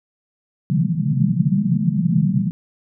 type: band-pass noise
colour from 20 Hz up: pink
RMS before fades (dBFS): -18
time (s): 0.7-2.51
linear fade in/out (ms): 0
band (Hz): 130 to 220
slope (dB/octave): 96
effects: none